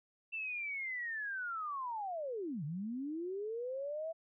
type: linear two-way sweep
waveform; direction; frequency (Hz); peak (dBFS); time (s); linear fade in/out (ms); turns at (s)
sine; down then up; 2692 to 138.59 to 663; -37; 0.32-4.13; 20; 2.64
effects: none